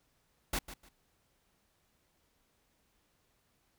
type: noise with echo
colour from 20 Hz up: pink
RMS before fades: -33 dBFS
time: 0.53-0.59 s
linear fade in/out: 5 ms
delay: 150 ms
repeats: 2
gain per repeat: -13 dB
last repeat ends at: 0.89 s
effects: pink hiss -74 dBFS RMS until 3.78 s